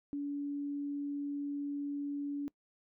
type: tone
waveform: sine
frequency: 285.9 Hz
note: D4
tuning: 46 cents flat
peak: -34 dBFS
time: 0.13-2.48 s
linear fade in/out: 0 ms
effects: noise-tail reverb RT60 0.1 s tail -23 dB re dry